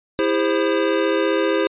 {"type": "chord", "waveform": "square", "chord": "E augmented", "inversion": "none", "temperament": "equal with one note detuned", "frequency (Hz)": [329.6, 404.9, 523.3], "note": ["E4", "G#4", "B#4"], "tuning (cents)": [0, -44, 0], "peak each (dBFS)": -22, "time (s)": [0.19, 1.67], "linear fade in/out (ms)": 0, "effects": ["resampled to 8000 Hz"]}